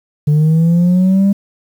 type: linear sweep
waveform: sine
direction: up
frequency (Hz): 146.83 to 200.6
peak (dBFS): -5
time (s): 0.27-1.33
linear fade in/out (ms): 10
effects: tanh soft clip ceiling -7 dBFS + 7-bit